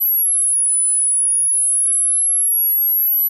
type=linear two-way sweep; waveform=sine; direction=down then up; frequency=11840 to 9956 to 11840 Hz; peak=-13 dBFS; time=0-3.29 s; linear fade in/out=20 ms; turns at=0.77 s; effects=none